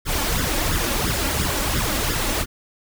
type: noise with flanger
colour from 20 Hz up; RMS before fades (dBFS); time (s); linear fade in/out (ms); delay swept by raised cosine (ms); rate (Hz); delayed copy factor
pink; -22; 0.05-2.46; 50; 0.57 to 3.67; 2.9; +0.7
effects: none